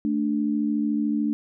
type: tone pair together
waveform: sine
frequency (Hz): 220 / 293.7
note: A3 / D4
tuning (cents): 0 / 0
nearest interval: perfect fourth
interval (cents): 500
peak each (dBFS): -24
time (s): 0.05-1.33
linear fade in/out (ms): 0
effects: none